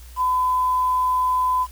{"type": "tone with quantisation", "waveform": "sine", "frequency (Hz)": 1010, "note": "B5", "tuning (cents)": 39, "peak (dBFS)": -17, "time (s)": [0.16, 1.67], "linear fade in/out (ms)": 50, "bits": 7, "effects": ["added 60 Hz sine -39 dBFS peak until 1.71 s", "white hiss -49 dBFS RMS until 1.71 s"]}